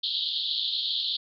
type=band-pass noise; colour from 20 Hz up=pink; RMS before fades=-29 dBFS; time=0.03-1.17 s; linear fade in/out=10 ms; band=3200 to 4400 Hz; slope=96 dB/octave; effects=none